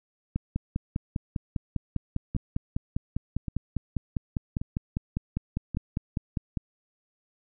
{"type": "two click trains", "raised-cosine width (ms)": 5, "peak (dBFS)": [-19, -15], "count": [4, 32], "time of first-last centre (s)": [[2.35, 5.748], [0.36, 6.572]], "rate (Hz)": [0.883, 4.99], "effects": []}